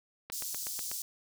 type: click train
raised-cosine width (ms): 0.3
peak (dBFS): -25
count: 6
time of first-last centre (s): 0.3-0.915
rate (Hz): 8.13
type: high-pass noise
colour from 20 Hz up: pink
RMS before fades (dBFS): -38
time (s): 0.32-1.02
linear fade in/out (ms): 2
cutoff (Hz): 5200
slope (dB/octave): 24
effects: none